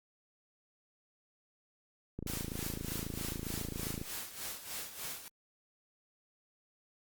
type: click train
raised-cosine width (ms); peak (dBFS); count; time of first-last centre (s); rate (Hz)
3; -26; 51; 2.19-4.015; 27.4
type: noise with tremolo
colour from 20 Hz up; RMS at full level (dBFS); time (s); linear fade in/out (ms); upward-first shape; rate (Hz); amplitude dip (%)
white; -40; 2.27-5.28; 0; sine; 3.3; 70
effects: Opus 32 kbps